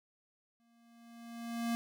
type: tone with exponential growth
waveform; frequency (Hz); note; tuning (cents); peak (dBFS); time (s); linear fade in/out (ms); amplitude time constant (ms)
square; 233.1; A#3; 0; -31; 0.6-1.75; 0; 250
effects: none